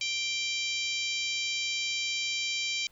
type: harmonic tone with a mistuned harmonic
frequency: 785 Hz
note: G5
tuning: 2 cents sharp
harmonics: 3 / 4 / 5 / 6 / 7 / 8 / 9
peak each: -33 / -35 / -37 / -39 / -40 / -41 / -42 dBFS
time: 0.01-2.87 s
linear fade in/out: 2 ms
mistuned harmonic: 8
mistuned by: -24 cents
effects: pink hiss -63 dBFS RMS until 2.91 s